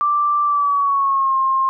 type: tone with pitch glide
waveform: sine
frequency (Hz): 1174.7 to 1064.8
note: D6 to C6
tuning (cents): 0 to +30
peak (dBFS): -14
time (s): 0.01-1.69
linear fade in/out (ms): 0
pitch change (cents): -170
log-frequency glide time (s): 0.44-1.36
effects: none